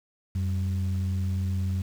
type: tone pair together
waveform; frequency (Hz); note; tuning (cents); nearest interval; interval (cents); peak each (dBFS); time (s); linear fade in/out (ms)
sine; 90.8 / 193.62; F#2 / G3; -32 / -21; octave + minor second; 1311; -24 / -32; 0.35-1.82; 5
effects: tanh soft clip ceiling -20 dBFS + 8-bit